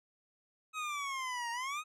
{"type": "exponential two-way sweep", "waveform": "25% pulse", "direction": "down then up", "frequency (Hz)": [1277, 925, 1277], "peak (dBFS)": -32, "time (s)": [0.73, 1.84], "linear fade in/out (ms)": 50, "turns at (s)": 1.51, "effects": ["low-pass 9000 Hz 12 dB/octave"]}